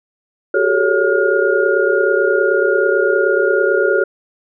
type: tone cluster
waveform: sine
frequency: 372.6 / 401.9 / 439.3 / 558 / 1424 Hz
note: F#4 / G4 / A4 / C#5 / F6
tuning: +12 / +43 / -3 / +11 / +33 cents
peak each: -18 dBFS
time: 0.54-4.04 s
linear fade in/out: 5 ms
effects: none